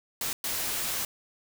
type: noise bursts at uneven times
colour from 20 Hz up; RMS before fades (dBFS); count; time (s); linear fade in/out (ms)
white; -31; 2; 0.21-0.33 / 0.44-1.05; 2
effects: none